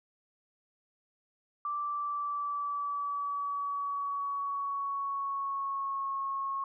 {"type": "tone with pitch glide", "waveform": "sine", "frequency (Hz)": [1171, 1092.6], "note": ["D6", "C#6"], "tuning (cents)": [-5, -25], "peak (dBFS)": -31, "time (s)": [1.65, 6.64], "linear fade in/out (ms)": 2, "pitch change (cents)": -120, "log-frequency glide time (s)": [1.8, 6.14], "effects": []}